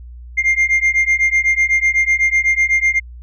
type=beating tone pair; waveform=sine; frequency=2106 / 2114 Hz; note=C7 / C7; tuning=+11 / +17 cents; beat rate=8 Hz; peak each=-13 dBFS; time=0.37-3 s; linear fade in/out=20 ms; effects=tanh soft clip ceiling -9 dBFS + added 60 Hz sine -32 dBFS peak until 3.22 s